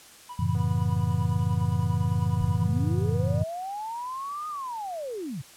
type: tone with tremolo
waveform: triangle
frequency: 983 Hz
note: B5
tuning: 8 cents flat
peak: -33 dBFS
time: 0.29-2.64 s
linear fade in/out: 5 ms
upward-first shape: triangle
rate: 9.9 Hz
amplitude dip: 90%
type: chord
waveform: sine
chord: F# minor seventh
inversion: none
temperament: just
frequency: 92.5 / 111 / 138.75 / 166.5 Hz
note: F#2 / A2 / C#3 / E3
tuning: 0 / +16 / +2 / +18 cents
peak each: -27 / -27 / -30 / -29 dBFS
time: 0.39-3.44 s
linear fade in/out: 5 ms
type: click train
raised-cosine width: 1 ms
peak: -32 dBFS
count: 701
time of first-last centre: 0.55-3.419 s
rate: 244 Hz
type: linear two-way sweep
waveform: sine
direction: up then down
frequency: 32.7 to 1242 to 112.8 Hz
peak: -31 dBFS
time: 2.4-5.42 s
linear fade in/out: 10 ms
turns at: 4.48 s
effects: white hiss -50 dBFS RMS until 5.56 s + low-pass 11000 Hz 12 dB/octave